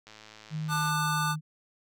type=click train; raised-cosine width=0.2 ms; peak=-31 dBFS; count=90; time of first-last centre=0.07-0.894 s; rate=108 Hz
type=tone with pitch glide; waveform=sine; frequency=155.56 to 154.57 Hz; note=D#3 to D#3; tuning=0 to -11 cents; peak=-30 dBFS; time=0.5-1.41 s; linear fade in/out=50 ms; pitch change=-11 cents; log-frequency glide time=0.61-1.07 s
type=chord; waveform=square; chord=D major; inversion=second; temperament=equal with one note detuned; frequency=880 / 1198 / 1480 Hz; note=A5 / D6 / F#6; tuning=0 / +34 / 0 cents; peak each=-34 / -31 / -33 dBFS; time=0.68-1.36 s; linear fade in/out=50 ms
effects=none